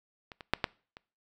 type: clicks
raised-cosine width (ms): 0.3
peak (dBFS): -28 / -27 / -8 / -10 / -29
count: 5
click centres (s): 0.318 / 0.408 / 0.536 / 0.642 / 0.969
effects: noise-tail reverb RT60 0.4 s tail -23 dB re dry